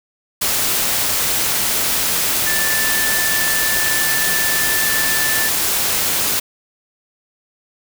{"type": "tone in noise", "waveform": "sine", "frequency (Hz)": 1760, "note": "A6", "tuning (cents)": 0, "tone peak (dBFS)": -20, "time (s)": [2.46, 5.49], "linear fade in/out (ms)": 10, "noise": "white", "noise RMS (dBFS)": -18, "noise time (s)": [0.41, 6.4], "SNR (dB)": -5, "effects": []}